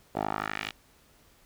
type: tone with band-pass filter sweep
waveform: 10% pulse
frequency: 52.1 Hz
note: G#1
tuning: 6 cents sharp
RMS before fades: -33 dBFS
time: 0.15-0.71 s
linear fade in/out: 5 ms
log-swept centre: 590 to 3100 Hz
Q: 1.9
effects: pink hiss -61 dBFS RMS until 1.45 s